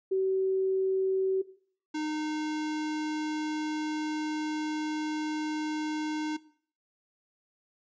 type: tone pair in turn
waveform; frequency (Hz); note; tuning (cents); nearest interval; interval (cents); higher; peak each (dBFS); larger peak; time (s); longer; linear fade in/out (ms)
sine / square; 381 / 306.8; G4 / D#4; -49 / -24; major third; 375; first; -24 / -31; first; 0.11-1.42 / 1.94-6.37; second; 10
effects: noise-tail reverb RT60 0.5 s tail -17 dB re dry + resampled to 16000 Hz